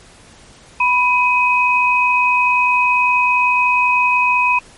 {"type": "tone pair together", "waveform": "sine", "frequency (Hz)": [987.8, 2522], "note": ["B5", "D#7"], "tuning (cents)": [0, 23], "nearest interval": "octave + major third", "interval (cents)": 1623, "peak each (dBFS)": -14, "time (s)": [0.8, 4.59], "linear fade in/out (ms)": 5, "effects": ["pink hiss -44 dBFS RMS until 4.77 s", "MP3 48 kbps"]}